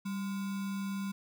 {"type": "tone with sample-and-hold", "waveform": "sine", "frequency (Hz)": 196, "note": "G3", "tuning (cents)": 0, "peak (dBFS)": -33, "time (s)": [0.05, 1.12], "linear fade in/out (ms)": 10, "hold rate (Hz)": 1225, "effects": []}